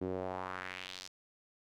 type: tone with band-pass filter sweep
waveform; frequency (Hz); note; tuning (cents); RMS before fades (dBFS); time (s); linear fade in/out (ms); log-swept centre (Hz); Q
sawtooth; 92.5; F#2; 0; -41; 0.01-1.08; 10; 330 to 5500; 2.1
effects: none